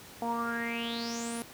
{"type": "tone with low-pass filter sweep", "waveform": "sawtooth", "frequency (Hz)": 233.1, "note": "A#3", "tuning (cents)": 0, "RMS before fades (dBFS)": -34, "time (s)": [0.22, 1.42], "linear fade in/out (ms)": 0, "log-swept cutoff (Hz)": [780, 11000], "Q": 8.9, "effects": ["pink hiss -49 dBFS RMS until 1.53 s", "high-pass 100 Hz 12 dB/octave"]}